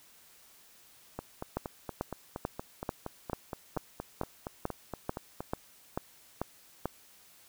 two click trains, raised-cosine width 1 ms, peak -22 / -17 dBFS, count 19 / 13, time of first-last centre 1.19-5.405 / 1.57-6.856 s, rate 4.27 / 2.27 Hz, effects white hiss -59 dBFS RMS until 7.48 s

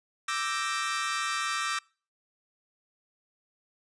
sawtooth chord, E half-diminished seventh, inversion third, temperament equal, 1174.7 / 1318.5 / 1568 / 1864.7 Hz, D6 / E6 / G6 / Bb6, 0 / 0 / 0 / 0 cents, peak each -29 / -30 / -33 / -32 dBFS, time 0.28-1.79 s, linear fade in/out 5 ms, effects noise-tail reverb RT60 0.4 s tail -26 dB re dry + resampled to 22050 Hz

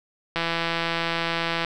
click train, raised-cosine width 0.3 ms, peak -9 dBFS, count 216, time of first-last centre 0.36-1.647 s, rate 167 Hz, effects none

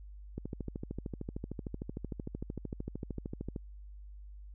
click train, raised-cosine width 3 ms, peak -25 dBFS, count 43, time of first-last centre 0.38-3.562 s, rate 13.2 Hz, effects added 50 Hz sine -46 dBFS peak until 4.54 s

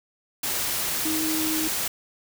sine tone in noise, 314.9 Hz, D#4, 21 cents sharp, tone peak -26 dBFS, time 1.05-1.68 s, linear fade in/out 5 ms, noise white, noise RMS -27 dBFS, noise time 0.43-1.88 s, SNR -2 dB, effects none

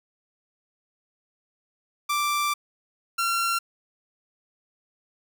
sawtooth tone pair in turn, 1174.7 / 1368 Hz, D6 / F6, 0 / -36 cents, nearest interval minor third, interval 264 cents, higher second, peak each -19 dBFS, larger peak neither, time 2.09-2.54 / 3.18-3.59 s, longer first, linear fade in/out 10 ms, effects none

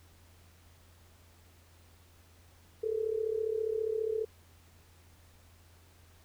sine tone with amplitude modulation, 440 Hz, A4, in tune, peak -26 dBFS, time 2.83-4.25 s, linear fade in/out 10 ms, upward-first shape sine, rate 34.8 Hz, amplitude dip 80%, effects added 85 Hz sine -59 dBFS peak until 6.24 s + pink hiss -63 dBFS RMS until 6.24 s

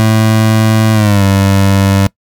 25% pulse tone with pitch glide, 110 to 98 Hz, A2 to G2, 0 to 0 cents, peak -3 dBFS, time 0-2.07 s, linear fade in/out 0 ms, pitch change -200 cents, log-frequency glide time 0.93-1.23 s, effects noise-tail reverb RT60 0.1 s tail -22 dB re dry

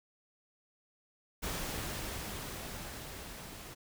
pink noise with level ramp, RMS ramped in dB -37 to -48 dBFS, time 1.42-3.75 s, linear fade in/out 20 ms, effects none

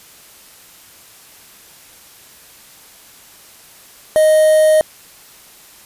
triangle tone with quantisation, 622.3 Hz, D#5, in tune, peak -6 dBFS, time 4.16-4.81 s, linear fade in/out 0 ms, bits 4, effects white hiss -43 dBFS RMS until 5.85 s + resampled to 32000 Hz

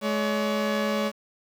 sawtooth tone pair together, 212.3 / 566.8 Hz, G#3 / C#5, +38 / +38 cents, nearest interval octave + perfect fourth, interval 1700 cents, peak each -22 / -23 dBFS, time 0.01-1.12 s, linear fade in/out 50 ms, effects low-pass 5000 Hz 12 dB/octave + 8-bit

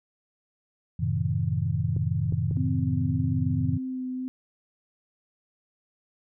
sine chord, F# diminished seventh, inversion none, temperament just, 92.5 / 111 / 133.2 / 159.84 Hz, F#2 / A2 / C3 / Eb3, 0 / +16 / +31 / +47 cents, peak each -29 dBFS, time 0.99-3.78 s, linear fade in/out 10 ms
clicks, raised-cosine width 3 ms, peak -23 dBFS, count 3, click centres 1.965 / 2.324 / 2.511 s
sine tone with vibrato, 257.2 Hz, C4, 30 cents flat, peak -29 dBFS, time 2.57-4.28 s, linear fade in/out 0 ms, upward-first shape sine, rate 1.8 Hz, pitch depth 15 cents each way
effects none

